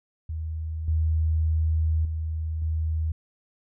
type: tone with level steps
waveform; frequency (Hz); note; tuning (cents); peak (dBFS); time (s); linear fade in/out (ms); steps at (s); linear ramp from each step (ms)
sine; 79.5; D#2; +38; -28 / -20 / -26 / -23; 0.29-3.12; 5; 0.88 / 2.05 / 2.62; 2
effects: none